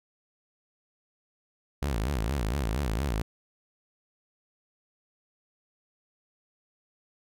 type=tone with vibrato; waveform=sawtooth; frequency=61.6 Hz; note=B1; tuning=4 cents flat; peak=-23 dBFS; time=1.82-3.22 s; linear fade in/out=5 ms; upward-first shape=sine; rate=4.3 Hz; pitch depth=300 cents each way; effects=none